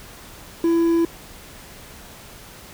triangle tone with quantisation, 334.5 Hz, E4, 25 cents sharp, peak -13 dBFS, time 0.64-1.05 s, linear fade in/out 2 ms, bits 7, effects pink hiss -42 dBFS RMS until 2.73 s

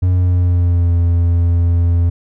triangle tone with pitch glide, 90.8 to 85.8 Hz, F#2 to F2, -32 to -30 cents, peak -8 dBFS, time 0.02-2.1 s, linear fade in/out 10 ms, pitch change -98 cents, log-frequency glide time 0.12-0.92 s, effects none

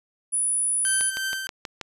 sine tone, 9840 Hz, D#9, 20 cents flat, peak -21 dBFS, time 0.32-1.11 s, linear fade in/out 20 ms
sawtooth tone with tremolo, 1555 Hz, G6, 14 cents flat, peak -21 dBFS, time 0.85-1.47 s, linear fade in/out 0 ms, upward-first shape triangle, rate 3 Hz, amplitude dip 50%
click train, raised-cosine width 0.2 ms, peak -15 dBFS, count 6, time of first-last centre 1.01-1.813 s, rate 6.23 Hz
effects resampled to 32000 Hz

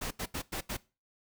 pink noise bursts at uneven times, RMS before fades -36 dBFS, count 5, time 0.01-0.11 / 0.19-0.26 / 0.34-0.42 / 0.52-0.61 / 0.69-0.77 s, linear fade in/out 10 ms, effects noise-tail reverb RT60 0.3 s tail -20 dB re dry

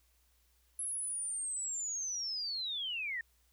sine linear sweep, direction down, 11000 to 1800 Hz, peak -35 dBFS, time 0.79-3.21 s, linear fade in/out 2 ms, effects added 60 Hz sine -70 dBFS peak until 3.52 s + white hiss -73 dBFS RMS until 3.52 s

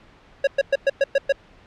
square tone bursts, 552 Hz, C#5, 7 cents flat, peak -15 dBFS, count 7, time 0.44-1.324 s, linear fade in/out 5 ms, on 32 ms, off 110 ms, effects pink hiss -51 dBFS RMS until 1.66 s + low-pass 3000 Hz 12 dB/octave

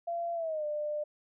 sine tone with pitch glide, 683 to 598 Hz, F5 to D5, -39 to +31 cents, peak -31 dBFS, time 0.07-1.04 s, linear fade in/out 10 ms, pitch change -230 cents, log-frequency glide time 0.34-0.65 s, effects none

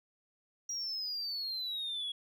sine exponential sweep, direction down, 5740 to 3322 Hz, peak -33 dBFS, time 0.69-2.12 s, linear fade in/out 5 ms, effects tanh soft clip ceiling -33 dBFS

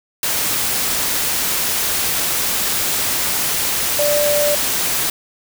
sine tone in noise, 587.3 Hz, D5, in tune, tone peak -15 dBFS, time 3.99-4.55 s, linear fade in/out 2 ms, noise white, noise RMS -19 dBFS, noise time 0.23-5.1 s, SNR +1 dB, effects none

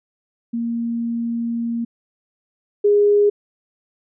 sine tone pair in turn, 233.1 / 411.3 Hz, A#3 / G#4, 0 / -17 cents, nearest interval minor seventh, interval 983 cents, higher second, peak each -20 / -11 dBFS, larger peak second, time 0.53-1.85 / 2.84-3.3 s, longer first, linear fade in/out 10 ms, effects none

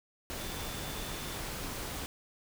sine tone in noise, 3520 Hz, A7, in tune, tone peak -49 dBFS, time 0.4-1.37 s, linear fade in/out 0 ms, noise pink, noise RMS -39 dBFS, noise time 0.3-2.06 s, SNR -13 dB, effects none

